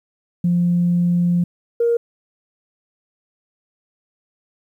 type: tone pair in turn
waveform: sine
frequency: 174.61 / 469.1 Hz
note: F3 / A#4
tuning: 0 / +11 cents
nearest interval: octave + perfect fourth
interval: 1711 cents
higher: second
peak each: -13 dBFS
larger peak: neither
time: 0.44-1.44 / 1.8-1.97 s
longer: first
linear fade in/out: 5 ms
effects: tanh soft clip ceiling -9 dBFS + 9-bit